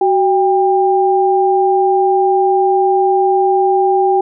sine tone pair together, 375.7 / 796 Hz, F#4 / G5, +26 / +26 cents, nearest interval octave + minor second, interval 1300 cents, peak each -12 dBFS, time 0.01-4.21 s, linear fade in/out 5 ms, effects none

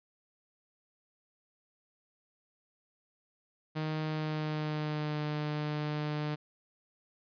sawtooth tone with pitch glide, 155.56 to 150.26 Hz, D#3 to D3, 0 to +40 cents, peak -28 dBFS, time 3.75-6.36 s, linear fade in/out 20 ms, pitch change -60 cents, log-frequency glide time 4.05-5.24 s, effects resampled to 11025 Hz

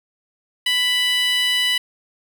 15% pulse tone with high-pass filter, 991 Hz, B5, 6 cents sharp, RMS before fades -19 dBFS, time 0.66-1.78 s, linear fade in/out 5 ms, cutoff 2500 Hz, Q 4.1, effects none

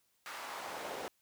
brown noise with high-pass filter sweep, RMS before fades -43 dBFS, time 0.26-1.08 s, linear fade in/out 0 ms, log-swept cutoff 1300 to 490 Hz, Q 1.3, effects white hiss -75 dBFS RMS until 1.21 s

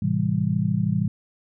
sine chord, A minor seventh, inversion none, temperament just, 110 / 132 / 165 / 198 Hz, A2 / C3 / E3 / G3, 0 / +16 / +2 / +18 cents, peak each -26 / -27 / -24 / -25 dBFS, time 0.02-1.08 s, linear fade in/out 5 ms, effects none

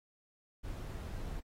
brown noise, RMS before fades -41 dBFS, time 0.63-1.41 s, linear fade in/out 20 ms, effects AAC 48 kbps

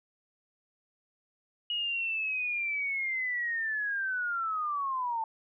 sine linear sweep, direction down, 2900 to 880 Hz, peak -29 dBFS, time 1.7-5.24 s, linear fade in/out 2 ms, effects none

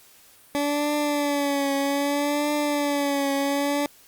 20% pulse tone with vibrato, 286.5 Hz, D4, 43 cents flat, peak -17 dBFS, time 0.55-3.86 s, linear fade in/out 0 ms, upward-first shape triangle, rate 0.63 Hz, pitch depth 60 cents each way, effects white hiss -53 dBFS RMS until 4.07 s + Opus 48 kbps

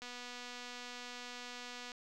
click train, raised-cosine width 0.2 ms, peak -30 dBFS, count 466, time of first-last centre 0.02-1.918 s, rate 245 Hz, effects none

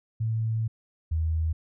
sine tone pair in turn, 111.8 / 80.2 Hz, A2 / E2, +28 / -47 cents, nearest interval tritone, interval 575 cents, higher first, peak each -24 / -23 dBFS, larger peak second, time 0.2-0.68 / 1.11-1.53 s, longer first, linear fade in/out 10 ms, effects none

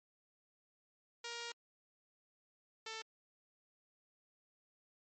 5% pulse tone pair in turn, 470.5 / 444.1 Hz, A#4 / A4, +16 / +16 cents, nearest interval minor second, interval 100 cents, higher first, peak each -31 / -32 dBFS, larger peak first, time 1.24-1.52 / 2.86-3.02 s, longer first, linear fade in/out 5 ms, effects MP3 32 kbps

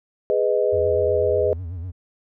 sine chord, G# minor, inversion none, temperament just, 415.3 / 498.4 / 623 Hz, G#4 / B4 / D#5, 0 / +16 / +2 cents, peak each -21 / -21 / -22 dBFS, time 0.3-1.53 s, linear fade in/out 0 ms
triangle tone with vibrato, 87.31 Hz, F2, in tune, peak -26 dBFS, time 0.72-1.92 s, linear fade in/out 20 ms, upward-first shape sine, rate 8.1 Hz, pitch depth 130 cents each way
effects none

